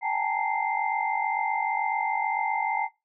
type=tone cluster; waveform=sine; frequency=777 / 832 / 874 / 921 / 2088 Hz; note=G5 / G#5 / A5 / A#5 / C7; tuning=-16 / +3 / -12 / -21 / -4 cents; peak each=-31 dBFS; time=0.01-2.89 s; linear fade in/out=50 ms; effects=noise-tail reverb RT60 0.2 s tail -17 dB re dry